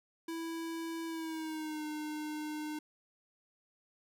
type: tone with pitch glide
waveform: square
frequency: 329.6 to 304 Hz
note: E4 to D#4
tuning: 0 to -40 cents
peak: -38 dBFS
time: 0.28-2.79 s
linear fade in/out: 5 ms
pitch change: -140 cents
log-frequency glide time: 1.06-1.85 s
effects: none